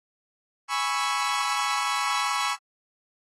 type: chord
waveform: sawtooth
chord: C# minor seventh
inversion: second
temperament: equal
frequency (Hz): 830.6 / 987.8 / 1108.7 / 1318.5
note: G#5 / B5 / C#6 / E6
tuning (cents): 0 / 0 / 0 / 0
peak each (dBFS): -28 / -27 / -24 / -27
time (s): 0.68-2.57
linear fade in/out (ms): 50
effects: low-pass 9000 Hz 12 dB/octave + AAC 32 kbps